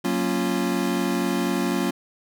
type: chord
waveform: square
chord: Gb major seventh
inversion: none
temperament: equal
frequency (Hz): 185 / 233.1 / 277.2 / 349.2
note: Gb3 / Bb3 / Db4 / F4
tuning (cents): 0 / 0 / 0 / 0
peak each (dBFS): -28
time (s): 0.04-1.91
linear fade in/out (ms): 10
effects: none